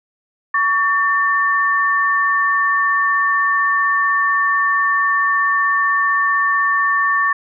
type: tone pair together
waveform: sine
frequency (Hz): 1129 / 1792.2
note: C#6 / A6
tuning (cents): +31 / +31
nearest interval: minor sixth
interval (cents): 800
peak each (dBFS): -16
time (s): 0.54-7.33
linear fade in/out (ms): 5
effects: none